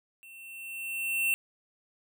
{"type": "tone with level ramp", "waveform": "square", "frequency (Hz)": 2700, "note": "E7", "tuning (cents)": 41, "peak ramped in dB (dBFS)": [-49, -24], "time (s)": [0.23, 1.34], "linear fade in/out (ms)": 0, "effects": []}